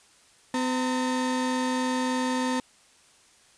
35% pulse tone pair together, 254.7 / 913 Hz, C4 / A#5, -46 / -36 cents, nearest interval octave + minor seventh, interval 2210 cents, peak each -24 / -29 dBFS, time 0.54-2.6 s, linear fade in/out 2 ms, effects white hiss -58 dBFS RMS until 3.57 s + resampled to 22050 Hz

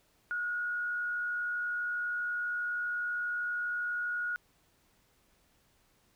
sine tone with frequency modulation, 1444 Hz, F#6, 43 cents flat, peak -31 dBFS, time 0.31-4.36 s, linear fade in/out 0 ms, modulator 72.4 Hz, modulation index 0.35, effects pink hiss -69 dBFS RMS until 6.15 s

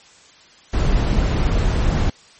brown noise, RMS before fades -17 dBFS, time 0.73-2.1 s, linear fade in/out 5 ms, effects white hiss -48 dBFS RMS until 2.39 s + MP3 32 kbps

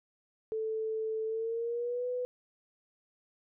sine tone with pitch glide, 440 to 496.7 Hz, A4 to B4, 0 to +10 cents, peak -31 dBFS, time 0.52-2.25 s, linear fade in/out 0 ms, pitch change +210 cents, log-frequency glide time 1.26-2.07 s, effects none

